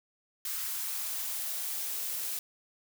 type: noise with high-pass filter sweep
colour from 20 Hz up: blue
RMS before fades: -35 dBFS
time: 0.45-2.39 s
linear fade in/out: 2 ms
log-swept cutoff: 1300 to 280 Hz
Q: 1.6
effects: none